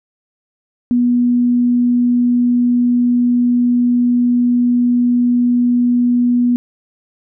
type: tone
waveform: sine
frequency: 243.4 Hz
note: B3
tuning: 25 cents flat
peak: -10 dBFS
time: 0.91-6.56 s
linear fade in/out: 0 ms
effects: none